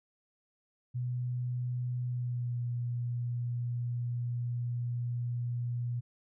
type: tone with pitch glide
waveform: sine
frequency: 123.7 to 120.74 Hz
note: B2 to B2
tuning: +3 to -39 cents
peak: -31 dBFS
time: 0.94-6.01 s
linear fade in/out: 20 ms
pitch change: -42 cents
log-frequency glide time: 2.07-2.6 s
effects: none